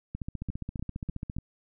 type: two click trains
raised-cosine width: 5 ms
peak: -22 / -22 dBFS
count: 4 / 19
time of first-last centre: 0.5-1.385 / 0.15-1.366 s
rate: 3.39 / 14.8 Hz
effects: none